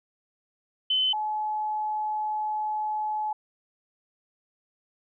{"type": "tone pair in turn", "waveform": "sine", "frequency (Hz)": [3044, 854.2], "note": ["F#7", "G#5"], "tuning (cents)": [48, 48], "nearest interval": "octave + minor seventh", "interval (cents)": 2200, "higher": "first", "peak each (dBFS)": [-21, -26], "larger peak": "first", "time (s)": [[0.9, 1.13], [1.13, 3.33]], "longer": "second", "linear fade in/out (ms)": 5, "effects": []}